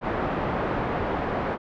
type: low-pass noise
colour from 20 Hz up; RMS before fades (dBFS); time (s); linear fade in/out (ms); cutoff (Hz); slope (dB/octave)
white; -27; 0.01-1.58; 50; 890; 12
effects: low-pass 3000 Hz 12 dB/octave